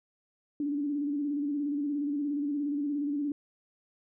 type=tone with vibrato; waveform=sine; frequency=289 Hz; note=D4; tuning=28 cents flat; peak=-28 dBFS; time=0.6-3.32 s; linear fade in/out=2 ms; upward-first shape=square; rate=17 Hz; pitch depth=44 cents each way; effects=none